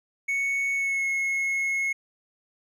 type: tone with pitch glide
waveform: triangle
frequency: 2217 to 2174 Hz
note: C#7 to C#7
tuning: 0 to -34 cents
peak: -22 dBFS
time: 0.28-1.93 s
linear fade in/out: 10 ms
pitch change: -34 cents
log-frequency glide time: 0.74-1.06 s
effects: none